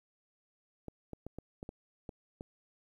clicks, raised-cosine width 2 ms, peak -29 dBFS, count 8, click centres 0.883 / 1.133 / 1.266 / 1.386 / 1.629 / 1.691 / 2.092 / 2.409 s, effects 11-bit

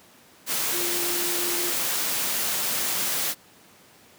sine tone in noise, 349.2 Hz, F4, in tune, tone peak -32 dBFS, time 0.7-1.74 s, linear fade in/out 50 ms, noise white, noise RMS -26 dBFS, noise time 0.46-3.35 s, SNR -9 dB, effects pink hiss -53 dBFS RMS until 4.18 s + high-pass 150 Hz 12 dB/octave

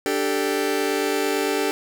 sawtooth chord, D suspended fourth, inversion none, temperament just, 293.7 / 391.6 / 440.5 Hz, D4 / G4 / A4, 0 / -2 / +2 cents, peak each -22 / -20 / -21 dBFS, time 0.06-1.71 s, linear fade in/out 0 ms, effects none

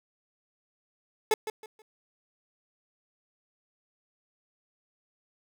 30% pulse tone with echo, 433.4 Hz, A4, 26 cents flat, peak -18 dBFS, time 1.31-1.34 s, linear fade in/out 2 ms, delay 160 ms, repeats 3, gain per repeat -11 dB, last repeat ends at 1.82 s, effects none

